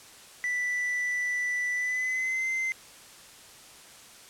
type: tone with pitch glide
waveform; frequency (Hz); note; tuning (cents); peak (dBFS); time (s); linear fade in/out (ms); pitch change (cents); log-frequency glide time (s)
triangle; 1975.5 to 2073; B6 to C7; 0 to -17; -25; 0.44-2.72; 0; +83; 1.73-2.47
effects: white hiss -50 dBFS RMS until 4.29 s + low-pass 10000 Hz 12 dB/octave